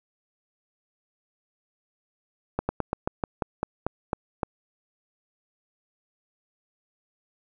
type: slowing click train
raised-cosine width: 1 ms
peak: -11 dBFS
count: 11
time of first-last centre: 2.59-4.432 s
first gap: 100 ms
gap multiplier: 1.13
effects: none